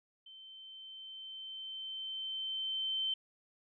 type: tone with level ramp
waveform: sine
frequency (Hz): 3094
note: G7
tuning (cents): -23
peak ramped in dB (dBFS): -51 to -31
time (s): 0.26-3.14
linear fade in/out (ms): 5
effects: none